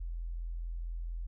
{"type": "tone", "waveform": "sine", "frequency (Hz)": 42.18, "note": "E1", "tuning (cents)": 41, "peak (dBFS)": -35, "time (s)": [0, 1.27], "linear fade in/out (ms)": 10, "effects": []}